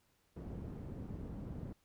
white low-pass noise, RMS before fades -45 dBFS, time 0.36-1.73 s, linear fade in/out 5 ms, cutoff 210 Hz, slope 12 dB/octave, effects pink hiss -75 dBFS RMS until 1.84 s

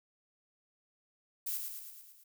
violet noise with echo, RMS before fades -36 dBFS, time 1.46-1.58 s, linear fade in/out 10 ms, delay 110 ms, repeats 6, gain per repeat -4 dB, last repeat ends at 2.24 s, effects none

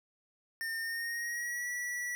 square tone with pitch glide, 1816 to 1946.3 Hz, A#6 to B6, -46 to -26 cents, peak -35 dBFS, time 0.61-2.15 s, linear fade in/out 0 ms, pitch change +120 cents, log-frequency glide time 0.8-1.69 s, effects none

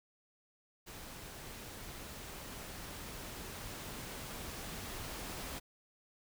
pink noise with level ramp, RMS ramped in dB -49 to -43 dBFS, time 0.86-5.6 s, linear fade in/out 20 ms, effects none

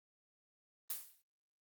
blue noise with exponential decay, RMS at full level -37 dBFS, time 0.9-1.22 s, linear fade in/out 2 ms, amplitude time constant 69 ms, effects Opus 24 kbps

